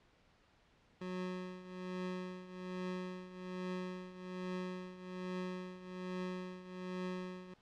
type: tone with tremolo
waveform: 25% pulse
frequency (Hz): 183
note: F#3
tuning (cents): -19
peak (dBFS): -34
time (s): 1.01-7.54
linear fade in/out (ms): 5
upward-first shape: triangle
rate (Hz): 1.2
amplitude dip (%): 80
effects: pink hiss -69 dBFS RMS until 7.61 s + low-pass 4000 Hz 12 dB/octave